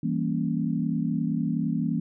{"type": "chord", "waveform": "sine", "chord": "E diminished seventh", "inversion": "none", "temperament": "equal", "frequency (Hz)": [164.81, 196, 233.1, 277.2], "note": ["E3", "G3", "Bb3", "Db4"], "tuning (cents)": [0, 0, 0, 0], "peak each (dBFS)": [-28, -31, -28, -31], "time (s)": [0.03, 2], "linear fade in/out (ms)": 5, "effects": []}